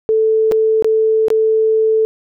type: tone with dropouts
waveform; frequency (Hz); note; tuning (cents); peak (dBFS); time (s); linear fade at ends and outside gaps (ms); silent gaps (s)
sine; 440; A4; 0; -10; 0.09-2.05; 0; 0.514-0.52 / 0.824-0.845 / 1.283-1.303
effects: none